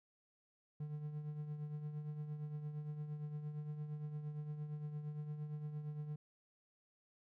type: tone with tremolo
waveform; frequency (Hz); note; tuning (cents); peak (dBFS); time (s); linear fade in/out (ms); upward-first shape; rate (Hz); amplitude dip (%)
triangle; 149.9; D3; +36; -37; 0.8-6.16; 5; triangle; 8.7; 60
effects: none